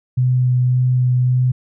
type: tone with vibrato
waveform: sine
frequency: 126 Hz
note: B2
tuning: 35 cents sharp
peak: -12 dBFS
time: 0.17-1.52 s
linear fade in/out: 10 ms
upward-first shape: sine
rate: 1.8 Hz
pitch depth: 10 cents each way
effects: none